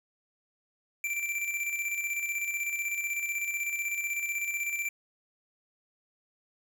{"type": "tone with tremolo", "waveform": "square", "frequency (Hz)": 2349, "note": "D7", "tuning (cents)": 0, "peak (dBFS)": -29, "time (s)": [1.04, 4.89], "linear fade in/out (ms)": 2, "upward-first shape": "square", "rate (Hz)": 16, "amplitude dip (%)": 45, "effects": ["11-bit"]}